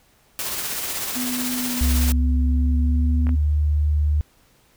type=noise with tremolo; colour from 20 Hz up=white; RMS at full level=-26 dBFS; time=0.39-2.12 s; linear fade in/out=0 ms; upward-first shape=sine; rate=16 Hz; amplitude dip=30%
type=tone with vibrato; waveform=sine; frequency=248 Hz; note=B3; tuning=7 cents sharp; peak=-25 dBFS; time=1.15-3.36 s; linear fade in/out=20 ms; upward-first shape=square; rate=0.94 Hz; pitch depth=11 cents each way
type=tone with pitch glide; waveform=sine; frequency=68.9 to 74.7 Hz; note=C#2 to D2; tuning=-10 to +30 cents; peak=-16 dBFS; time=1.81-4.21 s; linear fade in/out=0 ms; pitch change=+140 cents; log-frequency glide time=2.41-3.35 s
type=clicks; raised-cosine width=0.5 ms; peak=-21 dBFS; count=2; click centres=3.269 / 3.292 s
effects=pink hiss -58 dBFS RMS until 4.76 s

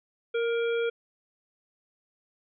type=harmonic tone with a mistuned harmonic; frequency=470 Hz; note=A#4; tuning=14 cents sharp; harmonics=1 / 3 / 5 / 7; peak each=-25 / -35 / -39 / -42 dBFS; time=0.34-0.9 s; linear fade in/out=10 ms; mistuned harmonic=1; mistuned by=-19 cents; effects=none

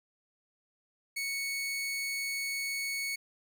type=tone; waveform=sawtooth; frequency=2217 Hz; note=C#7; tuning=in tune; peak=-29 dBFS; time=1.16-3.16 s; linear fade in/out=10 ms; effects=none

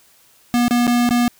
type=tone with dropouts; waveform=square; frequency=241.2 Hz; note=B3; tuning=41 cents flat; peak=-14 dBFS; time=0.54-1.28 s; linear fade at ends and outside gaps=0 ms; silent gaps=0.681-0.709 / 0.869-0.877 / 1.091-1.108 s; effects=white hiss -53 dBFS RMS until 1.39 s

